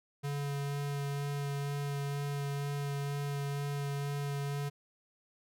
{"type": "tone with vibrato", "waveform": "square", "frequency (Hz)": 142.1, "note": "C#3", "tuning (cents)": 43, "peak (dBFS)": -34, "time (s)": [0.23, 4.7], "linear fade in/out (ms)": 20, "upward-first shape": "sine", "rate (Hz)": 2.1, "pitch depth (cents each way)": 11, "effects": []}